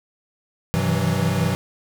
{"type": "tone cluster", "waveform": "square", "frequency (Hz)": [97.4, 128, 160.9, 166.7, 187.2], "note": ["G2", "C3", "E3", "E3", "F#3"], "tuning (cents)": [-11, -38, -42, 20, 20], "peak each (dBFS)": -26, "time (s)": [0.74, 1.55], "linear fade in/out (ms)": 0, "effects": []}